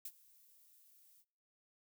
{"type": "noise with ADSR envelope", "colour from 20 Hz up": "violet", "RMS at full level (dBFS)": -43, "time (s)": [0.05, 1.25], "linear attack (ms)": 5, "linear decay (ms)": 52, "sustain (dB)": -23, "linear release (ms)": 55, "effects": ["noise-tail reverb RT60 0.7 s tail -26 dB re dry"]}